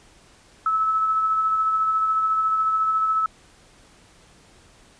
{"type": "tone with tremolo", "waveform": "sine", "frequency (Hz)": 1302, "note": "E6", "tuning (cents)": -22, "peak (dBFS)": -17, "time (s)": [0.66, 3.26], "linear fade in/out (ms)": 2, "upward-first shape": "sine", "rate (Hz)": 14, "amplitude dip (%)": 30, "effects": ["pink hiss -53 dBFS RMS until 4.99 s", "resampled to 22050 Hz"]}